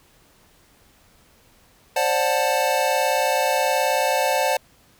square chord, D dominant seventh, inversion third, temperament just, 528.6 / 587.3 / 734.2 / 881 Hz, C5 / D5 / F#5 / A5, +18 / 0 / -14 / +2 cents, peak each -25 dBFS, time 1.96-4.57 s, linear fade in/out 5 ms, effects pink hiss -56 dBFS RMS until 4.99 s

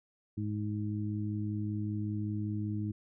harmonic tone, 105.2 Hz, G#2, 23 cents sharp, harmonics 1 / 2 / 3, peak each -34 / -37 / -39 dBFS, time 0.37-2.92 s, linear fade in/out 10 ms, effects none

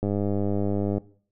click train, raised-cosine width 2 ms, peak -14 dBFS, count 97, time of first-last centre 0.03-0.98 s, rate 101 Hz, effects noise-tail reverb RT60 0.5 s tail -20 dB re dry

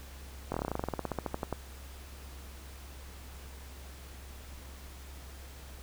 slowing click train, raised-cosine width 1 ms, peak -18 dBFS, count 21, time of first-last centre 0.52-1.527 s, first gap 22 ms, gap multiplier 1.08, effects added 67 Hz sine -46 dBFS peak until 5.82 s + pink hiss -52 dBFS RMS until 5.82 s

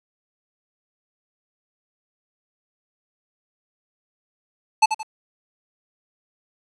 square tone with echo, 872 Hz, A5, 16 cents flat, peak -11 dBFS, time 4.82-4.86 s, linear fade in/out 10 ms, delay 86 ms, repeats 2, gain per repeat -9 dB, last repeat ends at 5.032 s, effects resampled to 22050 Hz + 8-bit

